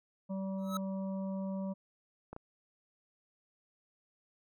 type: harmonic tone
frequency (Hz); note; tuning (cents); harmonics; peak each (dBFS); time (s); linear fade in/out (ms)
192.5; G3; -31; 1 / 3 / 5 / 6; -35 / -43 / -51 / -59; 0.29-1.74; 20
type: tone with exponential growth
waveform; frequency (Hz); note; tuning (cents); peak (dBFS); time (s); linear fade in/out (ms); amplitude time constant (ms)
square; 1291; E6; -37; -33; 0.58-0.77; 2; 40
type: clicks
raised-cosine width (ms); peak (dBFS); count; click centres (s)
1; -30; 2; 2.33 / 2.364
effects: none